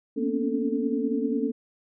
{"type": "tone cluster", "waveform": "sine", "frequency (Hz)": [230.1, 245.7, 274, 284.1, 442.2], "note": ["A#3", "B3", "C#4", "C#4", "A4"], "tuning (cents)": [-22, -9, -20, 43, 9], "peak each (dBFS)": -30, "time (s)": [0.16, 1.52], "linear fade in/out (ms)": 20, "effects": []}